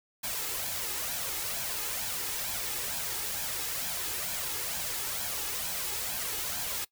white noise with flanger, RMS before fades -34 dBFS, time 0.23-6.85 s, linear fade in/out 10 ms, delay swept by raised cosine 1.2 to 2.4 ms, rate 2.2 Hz, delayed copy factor +0.55, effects noise-tail reverb RT60 0.1 s tail -21 dB re dry

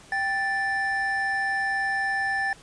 triangle tone pair together, 784 / 1760 Hz, G5 / A6, 0 / 0 cents, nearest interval octave + major second, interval 1400 cents, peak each -27 / -23 dBFS, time 0.12-2.53 s, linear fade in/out 2 ms, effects pink hiss -50 dBFS RMS until 2.62 s + resampled to 22050 Hz

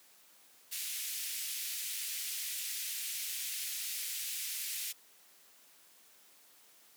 white band-pass noise, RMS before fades -39 dBFS, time 0.71-4.93 s, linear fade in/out 20 ms, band 2100 to 16000 Hz, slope 24 dB/octave, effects white hiss -62 dBFS RMS until 6.96 s + high-pass 200 Hz 12 dB/octave

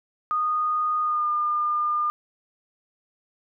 sine tone with pitch glide, 1233 to 1206.9 Hz, D#6 to D6, -16 to +47 cents, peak -21 dBFS, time 0.31-2.1 s, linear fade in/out 0 ms, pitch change -37 cents, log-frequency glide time 1.02-1.28 s, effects none

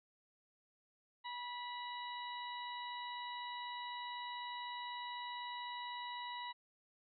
harmonic tone with a mistuned harmonic, 972 Hz, B5, 28 cents flat, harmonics 1 / 2 / 3 / 4, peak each -44 / -50 / -54 / -50 dBFS, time 1.24-6.53 s, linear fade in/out 20 ms, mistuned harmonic 2, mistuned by +22 cents, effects none

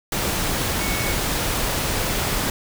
sine tone in noise, 2217 Hz, C#7, in tune, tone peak -29 dBFS, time 0.81-1.13 s, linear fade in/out 2 ms, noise pink, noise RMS -23 dBFS, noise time 0.12-2.5 s, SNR -9 dB, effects none

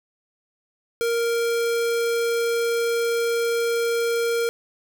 square tone, 466.2 Hz, A#4, in tune, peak -21 dBFS, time 1.01-4.49 s, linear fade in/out 0 ms, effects none

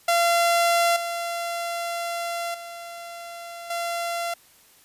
sawtooth tone with level steps, 685 Hz, F5, 34 cents flat, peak -14 / -23 / -32 / -22 dBFS, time 0.08-4.34 s, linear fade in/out 5 ms, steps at 0.96 / 2.54 / 3.7 s, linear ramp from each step 5 ms, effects white hiss -55 dBFS RMS until 4.84 s + resampled to 32000 Hz

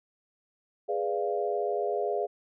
sine chord, G# diminished seventh, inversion none, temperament equal with one note detuned, 415.3 / 493.9 / 587.3 / 694.8 Hz, G#4 / B4 / D5 / F5, 0 / 0 / 0 / -9 cents, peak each -30 / -34 / -34 / -32 dBFS, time 0.88-2.27 s, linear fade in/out 20 ms, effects none

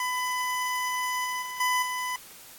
25% pulse tone with level steps, 1001 Hz, B5, 23 cents sharp, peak -23 / -25 / -30 / -19 / -25 dBFS, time 0-2.16 s, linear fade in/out 2 ms, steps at 1.24 / 1.42 / 1.6 / 1.82 s, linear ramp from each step 5 ms, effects white hiss -48 dBFS RMS until 2.58 s + AAC 64 kbps

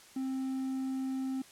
triangle tone, 263.8 Hz, C4, 14 cents sharp, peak -30 dBFS, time 0.16-1.42 s, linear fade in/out 5 ms, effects white hiss -56 dBFS RMS until 1.51 s + low-pass 10000 Hz 12 dB/octave

